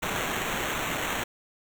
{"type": "noise with sample-and-hold", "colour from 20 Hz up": "blue", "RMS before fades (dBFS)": -30, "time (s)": [0.02, 1.24], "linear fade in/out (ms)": 10, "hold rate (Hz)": 4900, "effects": []}